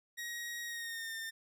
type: tone with pitch glide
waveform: sawtooth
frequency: 1891 to 1805.6 Hz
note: A#6 to A6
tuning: +24 to +44 cents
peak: -36 dBFS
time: 0.17-1.31 s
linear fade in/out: 20 ms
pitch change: -80 cents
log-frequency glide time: 0.64-1.15 s
effects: none